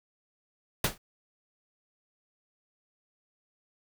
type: noise with exponential decay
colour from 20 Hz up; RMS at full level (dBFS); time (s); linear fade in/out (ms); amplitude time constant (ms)
pink; -21; 0.84-0.98; 5; 29
effects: none